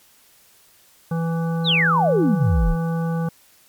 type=harmonic tone; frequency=165.5 Hz; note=E3; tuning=7 cents sharp; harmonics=1 / 3 / 5 / 7 / 9; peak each=-20 / -30 / -34 / -37 / -39 dBFS; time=1.11-3.29 s; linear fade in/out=5 ms
type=exponential sweep; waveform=sine; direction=down; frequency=4237 to 30.87 Hz; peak=-15 dBFS; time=1.64-2.76 s; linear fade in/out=50 ms
effects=white hiss -54 dBFS RMS until 3.68 s + MP3 96 kbps